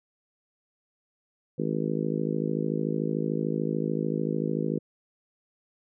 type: harmonic tone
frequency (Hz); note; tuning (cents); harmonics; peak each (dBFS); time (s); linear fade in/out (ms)
53.5; A1; -48; 3 / 4 / 5 / 6 / 7 / 8 / 9; -31 / -32 / -33 / -34 / -34 / -35 / -36; 1.58-4.79; 10
effects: none